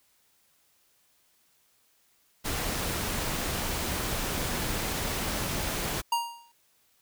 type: noise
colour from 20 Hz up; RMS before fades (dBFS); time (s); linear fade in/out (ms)
pink; -31; 2.44-6.02; 20
type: tone with exponential decay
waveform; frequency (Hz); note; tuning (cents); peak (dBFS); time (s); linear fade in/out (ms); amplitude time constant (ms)
square; 938; A#5; +11; -22; 6.12-6.52; 5; 85
effects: white hiss -67 dBFS RMS until 7.01 s